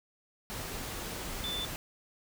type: tone in noise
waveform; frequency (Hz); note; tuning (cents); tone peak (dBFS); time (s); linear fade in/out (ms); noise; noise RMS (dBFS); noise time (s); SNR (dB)
sine; 3520; A7; 0; -34; 1.44-1.65; 0; pink; -39; 0.5-1.76; +2
effects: none